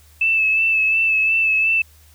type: tone with vibrato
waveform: sine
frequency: 2626 Hz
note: E7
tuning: 7 cents flat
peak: -14 dBFS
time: 0.21-1.82 s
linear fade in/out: 5 ms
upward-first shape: sine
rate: 2.8 Hz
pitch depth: 28 cents each way
effects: added 76 Hz sine -48 dBFS peak until 2.14 s + white hiss -53 dBFS RMS until 2.14 s